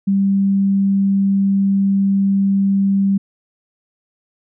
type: tone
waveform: sine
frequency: 196.4 Hz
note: G3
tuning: 4 cents sharp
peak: -12 dBFS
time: 0.07-3.18 s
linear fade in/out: 10 ms
effects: none